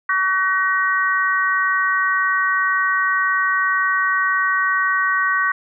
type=harmonic tone; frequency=378.1 Hz; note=F#4; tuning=38 cents sharp; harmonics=3 / 4 / 5; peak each=-20 / -20 / -20 dBFS; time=0.09-5.52 s; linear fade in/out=5 ms; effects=none

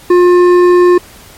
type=tone with hard clipping; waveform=sine; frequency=355.6 Hz; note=F4; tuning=31 cents sharp; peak=-5 dBFS; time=0.1-0.98 s; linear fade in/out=5 ms; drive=9 dB; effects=pink hiss -37 dBFS RMS until 1.37 s + MP3 64 kbps

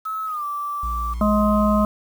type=tone with pitch glide; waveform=sine; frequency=1294 to 1166.2 Hz; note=E6 to D6; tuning=-32 to -13 cents; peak=-24 dBFS; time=0.05-1.14 s; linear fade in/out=10 ms; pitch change=-181 cents; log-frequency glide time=0.26-0.44 s
type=tone; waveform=triangle; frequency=58.27 Hz; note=A#1; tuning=in tune; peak=-23 dBFS; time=0.83-1.85 s; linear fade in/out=5 ms
type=harmonic tone; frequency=210 Hz; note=G#3; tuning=19 cents sharp; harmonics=1 / 3 / 5 / 6; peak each=-17 / -22 / -24 / -25 dBFS; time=1.21-1.85 s; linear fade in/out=2 ms
effects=7-bit

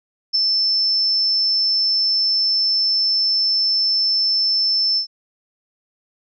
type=tone with ADSR envelope; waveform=sine; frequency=5300 Hz; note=E8; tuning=9 cents sharp; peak=-12 dBFS; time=0.33-5.07 s; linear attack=23 ms; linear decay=6 ms; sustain=-3 dB; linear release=98 ms; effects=none

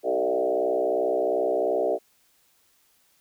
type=tone with frequency modulation; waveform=sine; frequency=523.3 Hz; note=C5; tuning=in tune; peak=-21 dBFS; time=0.03-1.99 s; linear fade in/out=50 ms; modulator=62.8 Hz; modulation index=2.7; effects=white hiss -64 dBFS RMS until 3.2 s

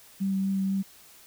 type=tone with vibrato; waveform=sine; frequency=193.5 Hz; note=G3; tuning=22 cents flat; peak=-24 dBFS; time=0.2-0.83 s; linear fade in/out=20 ms; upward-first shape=sine; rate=4.1 Hz; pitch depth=11 cents each way; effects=white hiss -53 dBFS RMS until 1.26 s

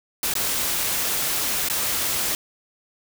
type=noise with dropouts; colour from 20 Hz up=white; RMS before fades=-24 dBFS; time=0.23-2.35 s; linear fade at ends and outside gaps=1 ms; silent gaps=0.338-0.353 / 1.686-1.699 s; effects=none

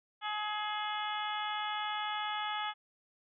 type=harmonic tone with a mistuned harmonic; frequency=423 Hz; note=G#4; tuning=32 cents sharp; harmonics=2 / 3 / 4 / 5 / 6 / 7 / 8; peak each=-37 / -39 / -43 / -44 / -50 / -44 / -43 dBFS; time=0.21-2.74 s; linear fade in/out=50 ms; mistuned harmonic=4; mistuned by=-20 cents; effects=none

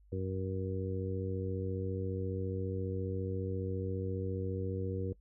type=harmonic tone; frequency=94.6 Hz; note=F#2; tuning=39 cents sharp; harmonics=1 / 2 / 3 / 4 / 5; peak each=-36 / -42 / -43 / -42 / -40 dBFS; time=0.12-5.13 s; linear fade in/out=5 ms; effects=noise-tail reverb RT60 0.1 s tail -21 dB re dry + added 50 Hz sine -59 dBFS peak until 5.2 s

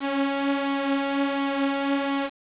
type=tone with flanger; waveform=sawtooth; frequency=277.3 Hz; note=C#4; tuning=1 cent sharp; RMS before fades=-25 dBFS; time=0-2.3 s; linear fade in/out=50 ms; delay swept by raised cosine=0.9 to 5.1 ms; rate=1.4 Hz; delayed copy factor=+0.5; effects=resampled to 8000 Hz + 7-bit

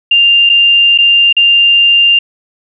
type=tone with dropouts; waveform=sine; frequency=2794 Hz; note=F7; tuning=in tune; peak=-4 dBFS; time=0.11-2.19 s; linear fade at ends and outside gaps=5 ms; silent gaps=0.493-0.497 / 0.978-0.985 / 1.328-1.366 s; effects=none

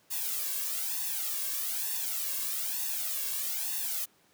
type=noise with flanger; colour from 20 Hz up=blue; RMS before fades=-33 dBFS; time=0.1-4.06 s; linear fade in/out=20 ms; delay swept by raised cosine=1.1 to 1.84 ms; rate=1.1 Hz; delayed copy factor=+0.9; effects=pink hiss -65 dBFS RMS until 4.33 s + high-pass 150 Hz 12 dB/octave

